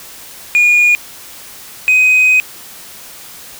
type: tone pair in turn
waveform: sine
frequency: 2438 / 2511 Hz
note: D#7 / D#7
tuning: -36 / +15 cents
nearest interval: minor second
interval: 51 cents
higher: second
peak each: -4 dBFS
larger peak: neither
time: 0.55-0.95 / 1.88-2.4 s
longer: second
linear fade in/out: 0 ms
effects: tanh soft clip ceiling -5 dBFS + white hiss -34 dBFS RMS until 3.59 s